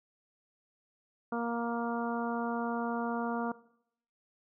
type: harmonic tone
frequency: 234.5 Hz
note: A#3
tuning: 11 cents sharp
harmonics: 1 / 2 / 3 / 4 / 5 / 6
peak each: -34 / -37 / -39 / -40 / -41 / -42 dBFS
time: 1.32-3.52 s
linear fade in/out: 5 ms
effects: noise-tail reverb RT60 0.7 s tail -19 dB re dry